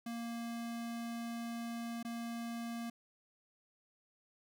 square tone with dropouts, 233.1 Hz, A#3, in tune, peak -40 dBFS, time 0.06-2.9 s, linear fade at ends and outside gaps 5 ms, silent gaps 2.029-2.048 s, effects none

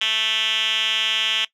5% pulse tone with band-pass filter, 220 Hz, A3, in tune, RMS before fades -21 dBFS, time 0.01-1.45 s, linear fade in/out 5 ms, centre 3200 Hz, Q 7.6, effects noise-tail reverb RT60 0.1 s tail -19 dB re dry

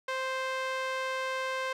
sawtooth tone with band-pass filter, 523 Hz, C5, 1 cent flat, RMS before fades -33 dBFS, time 0.08-1.73 s, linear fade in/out 5 ms, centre 1600 Hz, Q 0.74, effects none

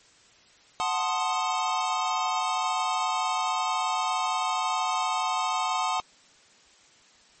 square chord, F# diminished seventh, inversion none, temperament equal, 740 / 880 / 1046.5 / 1244.5 Hz, F#5 / A5 / C6 / Eb6, 0 / 0 / 0 / 0 cents, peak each -31 / -31 / -31 / -32 dBFS, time 0.8-6 s, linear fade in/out 0 ms, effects white hiss -57 dBFS RMS until 7.4 s + MP3 32 kbps

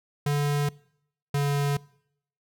square tone pair in turn, 144.9 / 142.66 Hz, D3 / D3, -23 / -50 cents, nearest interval unison, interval 27 cents, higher first, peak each -23 / -23 dBFS, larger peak neither, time 0.26-0.69 / 1.34-1.77 s, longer neither, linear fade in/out 5 ms, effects noise-tail reverb RT60 0.7 s tail -23 dB re dry

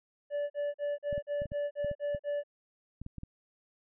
triangle tone bursts, 580 Hz, D5, 22 cents flat, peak -28 dBFS, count 9, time 0.3-2.436 s, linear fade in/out 50 ms, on 200 ms, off 42 ms
clicks, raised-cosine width 5 ms, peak -29 dBFS, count 12, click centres 1.128 / 1.179 / 1.419 / 1.457 / 1.519 / 1.846 / 1.914 / 2.148 / 3.016 / 3.064 / 3.183 / 3.234 s
effects resampled to 8000 Hz

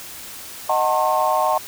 sine chord, D# diminished seventh, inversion none, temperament just, 622.3 / 746.7 / 896 / 1075.3 Hz, D#5 / F#5 / A5 / C6, 0 / +16 / +31 / +47 cents, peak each -21 dBFS, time 0.69-1.58 s, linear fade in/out 5 ms, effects tanh soft clip ceiling -7 dBFS + white hiss -36 dBFS RMS until 1.67 s

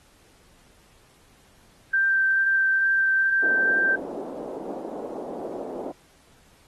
sine tone with vibrato, 1568 Hz, G6, in tune, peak -18 dBFS, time 1.93-3.96 s, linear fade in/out 10 ms, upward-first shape triangle, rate 2.3 Hz, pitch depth 10 cents each way
white band-pass noise, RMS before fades -34 dBFS, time 3.42-5.92 s, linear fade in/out 10 ms, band 250 to 620 Hz, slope 24 dB/octave
effects pink hiss -58 dBFS RMS until 6.67 s + AAC 32 kbps

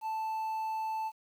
triangle tone with quantisation, 880 Hz, A5, in tune, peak -30 dBFS, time 0.01-1.12 s, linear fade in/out 50 ms, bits 10, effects none

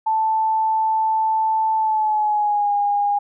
sine tone with pitch glide, 880 to 816.3 Hz, A5 to G#5, 0 to -30 cents, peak -16 dBFS, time 0.06-3.19 s, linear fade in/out 10 ms, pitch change -130 cents, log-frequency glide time 1.76-2.73 s, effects none

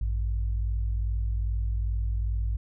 sine tone pair together, 54.83 / 97.3 Hz, A1 / G2, -5 / -12 cents, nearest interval minor seventh, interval 993 cents, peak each -25 / -34 dBFS, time 0.01-2.57 s, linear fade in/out 5 ms, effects none

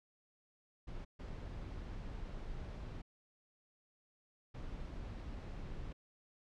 brown noise bursts at uneven times, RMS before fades -45 dBFS, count 3, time 0.87-1.05 / 1.19-3.02 / 4.54-5.93 s, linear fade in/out 10 ms, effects low-pass 5000 Hz 12 dB/octave

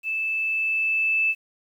sine tone with level ramp, 2630 Hz, E7, 5 cents flat, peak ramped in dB -24 to -18 dBFS, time 0.03-1.35 s, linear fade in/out 50 ms, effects 9-bit

